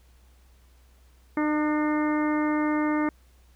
harmonic tone with a mistuned harmonic, 302.5 Hz, D#4, 49 cents flat, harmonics 1 / 2 / 3 / 4 / 5 / 6 / 7, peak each -23 / -33 / -33 / -34 / -39 / -37 / -38 dBFS, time 1.37-3.09 s, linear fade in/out 2 ms, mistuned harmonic 5, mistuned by -37 cents, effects added 62 Hz sine -54 dBFS peak until 3.55 s + pink hiss -64 dBFS RMS until 3.55 s

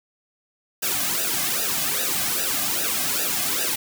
white noise with flanger, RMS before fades -24 dBFS, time 0.82-3.76 s, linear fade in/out 10 ms, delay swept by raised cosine 0.91 to 2.21 ms, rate 2.5 Hz, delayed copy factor -1, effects none

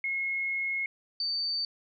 sine tone pair in turn, 2166 / 4582 Hz, C#7 / D8, -41 / -44 cents, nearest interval octave + minor second, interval 1297 cents, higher second, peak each -28 dBFS, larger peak neither, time 0.04-0.86 / 1.2-1.65 s, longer first, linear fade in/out 2 ms, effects none

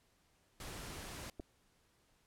pink noise, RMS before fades -47 dBFS, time 0.6-1.3 s, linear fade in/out 2 ms
clicks, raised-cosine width 2 ms, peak -33 dBFS, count 2, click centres 1.397 / 1.4 s
effects pink hiss -73 dBFS RMS until 2.26 s + low-pass 12000 Hz 12 dB/octave

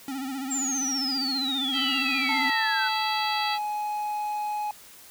square tone with vibrato, 267.4 Hz, C4, 38 cents sharp, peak -31 dBFS, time 0.08-2.5 s, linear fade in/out 2 ms, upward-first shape sine, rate 15 Hz, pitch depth 77 cents each way
sine exponential sweep, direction down, 7530 to 1480 Hz, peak -26 dBFS, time 0.5-2.89 s, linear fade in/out 20 ms
harmonic tone, 659.3 Hz, E5, in tune, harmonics 2 / 3 / 4 / 5 / 6 / 7, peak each -34 / -34 / -34 / -34 / -34 / -34 dBFS, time 1.72-3.59 s, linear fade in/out 50 ms
triangle tone with pitch glide, 880 to 839.3 Hz, A5 to G#5, 0 to +18 cents, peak -25 dBFS, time 2.29-4.71 s, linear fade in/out 2 ms, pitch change -82 cents, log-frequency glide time 2.73-3.56 s
effects white hiss -49 dBFS RMS until 5.1 s

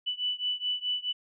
sine beating tone pair, 2974 / 2978.7 Hz, F#7 / F#7, +8 / +11 cents, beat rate 4.7 Hz, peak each -31 / -32 dBFS, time 0.06-1.13 s, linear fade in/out 20 ms, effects none

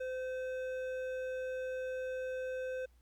triangle tone with hard clipping, 514 Hz, C5, 31 cents flat, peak -38 dBFS, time 0-2.86 s, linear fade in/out 10 ms, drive 13 dB, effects added 60 Hz sine -62 dBFS peak until 3.01 s + pink hiss -75 dBFS RMS until 3.01 s

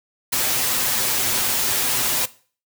white noise with comb filter, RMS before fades -21 dBFS, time 0.32-2.26 s, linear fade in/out 10 ms, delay 7.9 ms, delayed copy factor +0.65, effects noise-tail reverb RT60 0.4 s tail -18 dB re dry

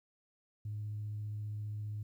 sine tone with vibrato, 105.4 Hz, G#2, 26 cents sharp, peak -36 dBFS, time 0.65-2.03 s, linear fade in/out 5 ms, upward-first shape sine, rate 15 Hz, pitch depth 9 cents each way, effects tanh soft clip ceiling -33 dBFS + 12-bit

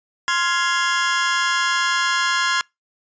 sawtooth chord, F minor, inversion second, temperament just, 1047.7 / 1396.9 / 1676.3 Hz, C6 / F6 / Ab6, +2 / 0 / +16 cents, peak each -18 / -19 / -18 dBFS, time 0.28-2.61 s, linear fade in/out 0 ms, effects noise-tail reverb RT60 0.2 s tail -26 dB re dry + resampled to 16000 Hz

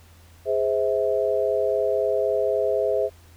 sine chord, Ab augmented, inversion none, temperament just, 415.3 / 519.1 / 648.9 Hz, Ab4 / C5 / E5, 0 / -14 / -27 cents, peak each -24 dBFS, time 0.45-3.1 s, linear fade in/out 50 ms, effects added 84 Hz sine -49 dBFS peak until 3.36 s + pink hiss -55 dBFS RMS until 3.36 s

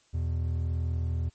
triangle tone pair together, 82.62 / 123.47 Hz, E2 / B2, +4 / 0 cents, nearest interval perfect fifth, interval 696 cents, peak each -25 / -33 dBFS, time 0.13-1.3 s, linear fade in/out 20 ms, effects white hiss -65 dBFS RMS until 1.34 s + MP3 32 kbps

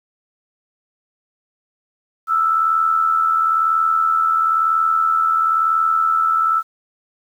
sine tone with amplitude modulation, 1319 Hz, E6, 1 cent sharp, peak -11 dBFS, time 2.27-6.63 s, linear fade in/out 50 ms, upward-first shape sine, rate 81 Hz, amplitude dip 55%, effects 8-bit

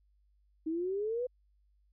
sine exponential sweep, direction up, 311.1 to 509 Hz, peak -31 dBFS, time 0.66-1.27 s, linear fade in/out 10 ms, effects added 50 Hz sine -66 dBFS peak until 1.92 s

